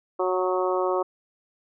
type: harmonic tone with a mistuned harmonic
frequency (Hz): 184.2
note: F#3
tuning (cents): -7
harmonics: 2 / 3 / 4 / 5 / 6 / 7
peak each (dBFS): -25 / -27 / -31 / -32 / -30 / -35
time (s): 0.19-1.03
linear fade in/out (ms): 10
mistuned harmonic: 7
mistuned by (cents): -20
effects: none